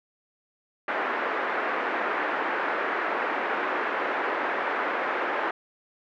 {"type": "band-pass noise", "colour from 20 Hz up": "white", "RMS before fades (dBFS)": -28, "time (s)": [0.88, 5.51], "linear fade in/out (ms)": 5, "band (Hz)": [310, 1800], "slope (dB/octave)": 24, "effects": []}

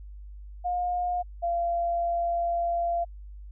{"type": "tone pair in turn", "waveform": "sine", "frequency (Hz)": [713, 687.5], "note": ["F5", "F5"], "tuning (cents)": [36, -27], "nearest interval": "minor second", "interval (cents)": 63, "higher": "first", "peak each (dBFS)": [-25, -24], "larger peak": "second", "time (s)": [[0.64, 1.23], [1.42, 3.05]], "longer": "second", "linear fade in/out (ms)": 20, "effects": ["added 50 Hz sine -40 dBFS peak until 3.51 s"]}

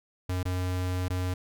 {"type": "tone with dropouts", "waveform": "square", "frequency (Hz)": 91.2, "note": "F#2", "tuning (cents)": -24, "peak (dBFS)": -28, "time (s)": [0.29, 1.34], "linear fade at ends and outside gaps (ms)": 5, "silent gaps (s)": [[0.431, 0.453], [1.083, 1.101]], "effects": []}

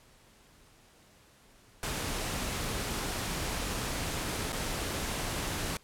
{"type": "noise with dropouts", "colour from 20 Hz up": "pink", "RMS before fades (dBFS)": -34, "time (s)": [1.83, 5.77], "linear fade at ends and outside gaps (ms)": 1, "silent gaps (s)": [4.522, 4.528], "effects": ["pink hiss -60 dBFS RMS until 5.83 s", "low-pass 12000 Hz 12 dB/octave"]}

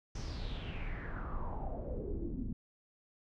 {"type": "noise with low-pass filter sweep", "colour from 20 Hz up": "brown", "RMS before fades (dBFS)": -39, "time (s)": [0.15, 2.53], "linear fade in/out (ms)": 5, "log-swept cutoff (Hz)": [6100, 220], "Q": 5.5, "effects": []}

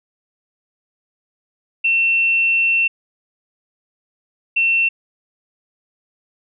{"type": "tone bursts at uneven times", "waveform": "sine", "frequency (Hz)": 2700, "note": "E7", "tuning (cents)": 41, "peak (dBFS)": -13, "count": 2, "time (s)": [[1.84, 2.88], [4.56, 4.89]], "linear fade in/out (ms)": 10, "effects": []}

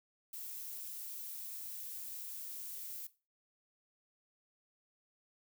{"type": "noise", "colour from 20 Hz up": "violet", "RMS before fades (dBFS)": -45, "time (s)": [0.33, 3.07], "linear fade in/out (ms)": 5, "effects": ["noise-tail reverb RT60 0.3 s tail -17 dB re dry"]}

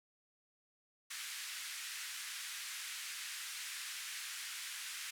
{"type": "band-pass noise", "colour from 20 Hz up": "pink", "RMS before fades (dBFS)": -45, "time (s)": [1.1, 5.11], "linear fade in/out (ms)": 10, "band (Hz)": [1600, 12000], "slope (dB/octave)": 24, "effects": []}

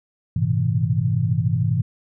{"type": "tone cluster", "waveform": "sine", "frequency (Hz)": [102, 116.5, 129.1, 162.3], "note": ["G#2", "A#2", "C3", "E3"], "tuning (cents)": [-31, -1, -23, -27], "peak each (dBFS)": -23, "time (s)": [0.36, 1.82], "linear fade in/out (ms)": 5, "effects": []}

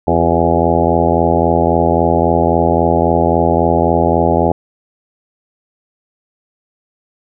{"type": "harmonic tone with a mistuned harmonic", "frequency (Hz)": 83.7, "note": "E2", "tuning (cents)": 27, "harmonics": [1, 2, 3, 4, 5, 6, 7, 8, 9, 10], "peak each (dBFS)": [-19, -19, -19, -19, -19, -19, -19, -19, -19, -19], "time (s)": [0.07, 4.52], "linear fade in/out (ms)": 5, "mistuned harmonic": 4, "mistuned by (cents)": 45, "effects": []}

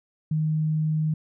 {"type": "tone", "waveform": "sine", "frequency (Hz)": 155.56, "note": "D#3", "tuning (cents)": 0, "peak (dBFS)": -21, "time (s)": [0.31, 1.14], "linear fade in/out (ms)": 5, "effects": []}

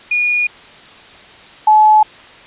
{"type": "tone pair in turn", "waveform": "sine", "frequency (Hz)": [2444, 858.1], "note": ["D#7", "A5"], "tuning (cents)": [-32, -44], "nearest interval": "octave + tritone", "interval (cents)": 1812, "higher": "first", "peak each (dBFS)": [-12, -5], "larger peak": "second", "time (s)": [[0.11, 0.47], [1.67, 2.03]], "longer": "neither", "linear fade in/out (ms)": 5, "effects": ["white hiss -39 dBFS RMS until 2.46 s", "resampled to 8000 Hz"]}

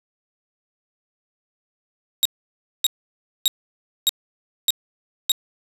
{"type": "tone bursts", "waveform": "sawtooth", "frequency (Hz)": 3784, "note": "A#7", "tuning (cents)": 25, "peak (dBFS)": -11, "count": 6, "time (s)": [2.23, 5.318], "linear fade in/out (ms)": 0, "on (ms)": 23, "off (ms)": 590, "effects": ["resampled to 32000 Hz", "7-bit"]}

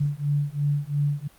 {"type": "beating tone pair", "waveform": "sine", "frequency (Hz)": [143.4, 146.3], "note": ["D3", "D3"], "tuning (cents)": [-41, -6], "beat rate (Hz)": 2.9, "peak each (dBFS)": -25, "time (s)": [0, 1.28], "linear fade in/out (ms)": 10, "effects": ["pink hiss -55 dBFS RMS until 1.38 s", "Opus 48 kbps"]}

